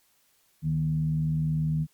sine tone with frequency modulation, 154.8 Hz, D#3, 9 cents flat, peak -23 dBFS, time 0.62-1.87 s, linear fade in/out 50 ms, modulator 81.5 Hz, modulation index 0.41, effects white hiss -66 dBFS RMS until 1.93 s + MP3 96 kbps

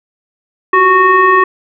sine tone with frequency modulation, 1108.7 Hz, C#6, in tune, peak -5 dBFS, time 0.73-1.44 s, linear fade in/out 5 ms, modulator 732 Hz, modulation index 1, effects none

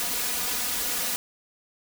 white noise with comb filter, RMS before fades -28 dBFS, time 0-1.16 s, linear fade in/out 0 ms, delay 4.1 ms, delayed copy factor +0.95, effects none

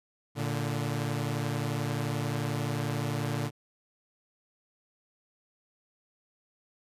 sawtooth tone pair together, 114.4 / 145.8 Hz, A#2 / D3, -32 / -12 cents, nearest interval major third, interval 420 cents, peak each -28 dBFS, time 0.35-3.51 s, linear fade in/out 50 ms, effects resampled to 32000 Hz

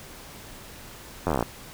slowing click train, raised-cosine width 1 ms, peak -10 dBFS, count 12, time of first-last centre 1.27-1.426 s, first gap 11 ms, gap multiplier 1.05, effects pink hiss -44 dBFS RMS until 1.73 s

